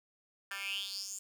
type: tone with high-pass filter sweep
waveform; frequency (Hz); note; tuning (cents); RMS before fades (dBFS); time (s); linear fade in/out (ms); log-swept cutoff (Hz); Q
10% pulse; 197.1; G3; +10; -40; 0.51-1.19; 2; 1700 to 7700; 7.4
effects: none